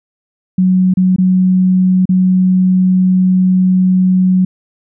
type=tone with dropouts; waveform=sine; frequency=185 Hz; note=F#3; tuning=in tune; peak=-7 dBFS; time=0.58-4.45 s; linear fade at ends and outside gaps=5 ms; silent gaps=0.939-0.971 / 1.162-1.183 / 2.055-2.091 s; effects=none